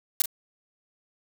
blue noise with echo, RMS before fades -20 dBFS, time 0.2-0.22 s, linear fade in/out 2 ms, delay 38 ms, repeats 1, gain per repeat -11 dB, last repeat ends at 0.258 s, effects none

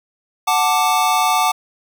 square chord, D major, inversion first, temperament equal, 740 / 880 / 1174.7 Hz, F#5 / A5 / D6, 0 / 0 / 0 cents, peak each -19 dBFS, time 0.47-1.52 s, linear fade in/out 10 ms, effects none

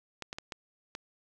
clicks, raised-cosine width 0.2 ms, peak -21 dBFS, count 5, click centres 0.223 / 0.329 / 0.385 / 0.522 / 0.951 s, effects none

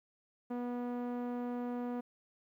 sawtooth tone with low-pass filter, 243.8 Hz, B3, 22 cents flat, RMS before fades -38 dBFS, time 0.5-2.01 s, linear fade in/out 10 ms, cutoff 950 Hz, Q 0.74, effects 12-bit

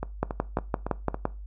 two click trains, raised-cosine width 1 ms, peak -16 / -10 dBFS, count 5 / 7, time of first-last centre 0.03-1.144 / 0.23-1.254 s, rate 3.59 / 5.86 Hz, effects noise-tail reverb RT60 0.3 s tail -20 dB re dry + added 50 Hz sine -37 dBFS peak until 1.46 s

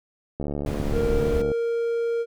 click train, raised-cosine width 2 ms, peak -16 dBFS, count 82, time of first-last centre 0.4-1.517 s, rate 72.5 Hz
brown noise, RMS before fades -27 dBFS, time 0.66-1.42 s, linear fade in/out 5 ms
triangle tone, 465.6 Hz, A#4, 2 cents flat, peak -20 dBFS, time 0.92-2.26 s, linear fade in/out 50 ms
effects none

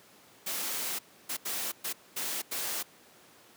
white noise bursts at uneven times, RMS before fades -34 dBFS, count 6, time 0.46-0.99 / 1.29-1.37 / 1.45-1.72 / 1.84-1.93 / 2.16-2.42 / 2.51-2.83 s, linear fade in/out 10 ms, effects pink hiss -57 dBFS RMS until 3.56 s + high-pass 200 Hz 12 dB/octave

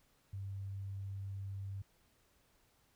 sine tone, 98 Hz, G2, in tune, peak -40 dBFS, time 0.33-1.82 s, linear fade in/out 5 ms, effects pink hiss -72 dBFS RMS until 2.95 s

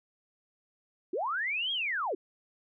sine linear two-way sweep, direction up then down, 309.3 to 3322 to 309.3 Hz, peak -29 dBFS, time 1.13-2.15 s, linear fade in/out 5 ms, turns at 1.72 s, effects none

